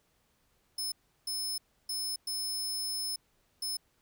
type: tone bursts at uneven times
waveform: sawtooth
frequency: 5220 Hz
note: E8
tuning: 18 cents flat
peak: -30 dBFS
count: 5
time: 0.78-0.92 / 1.27-1.58 / 1.89-2.16 / 2.27-3.16 / 3.62-3.77 s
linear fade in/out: 5 ms
effects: pink hiss -72 dBFS RMS until 4.01 s